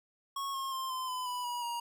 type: tone with pitch steps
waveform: square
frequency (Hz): 1100 / 1076.7 / 1054 / 1031.7 / 1009.9 / 988.5 / 967.6 / 947.2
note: C#6 / C6 / C6 / C6 / B5 / B5 / B5 / A#5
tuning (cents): -14 / +49 / +12 / -25 / +38 / +1 / -36 / +27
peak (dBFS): -35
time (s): 0.36-1.8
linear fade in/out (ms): 5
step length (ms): 180
effects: none